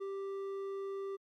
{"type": "tone with hard clipping", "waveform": "sine", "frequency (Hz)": 392, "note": "G4", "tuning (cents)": 0, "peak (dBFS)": -39, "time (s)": [0, 1.17], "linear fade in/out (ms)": 20, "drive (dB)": 6, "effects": ["Opus 48 kbps"]}